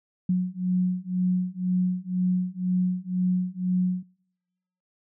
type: beating tone pair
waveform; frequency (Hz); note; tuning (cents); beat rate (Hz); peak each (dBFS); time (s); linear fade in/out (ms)
sine; 181.2 / 183.2; F#3 / F#3; -36 / -17; 2; -25; 0.29-4.03; 5
effects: noise-tail reverb RT60 1.0 s tail -26 dB re dry